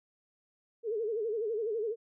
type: tone with vibrato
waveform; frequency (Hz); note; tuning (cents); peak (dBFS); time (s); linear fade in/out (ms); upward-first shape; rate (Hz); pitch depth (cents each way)
sine; 440; A4; 0; -30; 0.83-1.96; 50; sine; 12; 120
effects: none